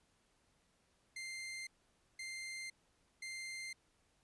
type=tone bursts; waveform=sawtooth; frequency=2093 Hz; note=C7; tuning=in tune; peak=-40 dBFS; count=3; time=1.16-3.73 s; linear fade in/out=5 ms; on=510 ms; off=520 ms; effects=pink hiss -75 dBFS RMS until 4.23 s + resampled to 24000 Hz